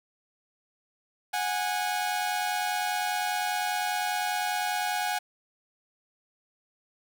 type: tone pair together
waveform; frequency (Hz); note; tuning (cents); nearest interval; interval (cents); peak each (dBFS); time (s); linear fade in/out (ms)
sawtooth; 735 / 825; F#5 / G#5; -12 / -12; major second; 200; -26; 1.33-5.19; 10
effects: none